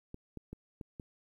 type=clicks; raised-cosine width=3 ms; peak=-30 dBFS; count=5; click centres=0.144 / 0.373 / 0.53 / 0.812 / 0.998 s; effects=11-bit